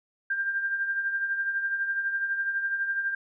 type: tone with tremolo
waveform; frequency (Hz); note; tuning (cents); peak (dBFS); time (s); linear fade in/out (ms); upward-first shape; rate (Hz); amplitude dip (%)
sine; 1591; G6; +25; -23; 0.3-3.15; 5; triangle; 12; 60
effects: none